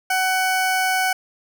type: tone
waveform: 20% pulse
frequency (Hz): 750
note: F#5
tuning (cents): +23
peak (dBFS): -13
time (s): 0.1-1.13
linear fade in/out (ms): 5
effects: none